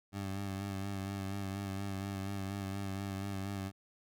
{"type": "tone with vibrato", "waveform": "20% pulse", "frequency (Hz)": 98, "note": "G2", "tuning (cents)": 0, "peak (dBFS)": -32, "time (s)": [0.12, 3.72], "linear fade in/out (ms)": 50, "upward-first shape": "sine", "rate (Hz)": 4.2, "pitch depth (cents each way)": 39, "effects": []}